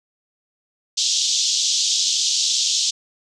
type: band-pass noise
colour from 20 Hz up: white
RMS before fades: -20 dBFS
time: 0.97-2.91 s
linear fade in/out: 10 ms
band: 3200 to 6900 Hz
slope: 48 dB/octave
effects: none